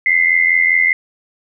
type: tone pair together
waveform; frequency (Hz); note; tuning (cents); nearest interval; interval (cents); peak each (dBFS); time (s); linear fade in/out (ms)
sine; 2027 / 2112; B6 / C7; +45 / +16; minor second; 71; -13; 0.06-0.93; 2
effects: none